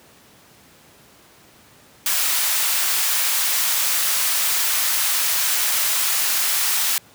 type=high-pass noise; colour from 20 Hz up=white; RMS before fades=-20 dBFS; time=2.06-6.98 s; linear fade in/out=2 ms; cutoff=940 Hz; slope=12 dB/octave; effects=pink hiss -50 dBFS RMS until 7.14 s + high-pass 100 Hz 12 dB/octave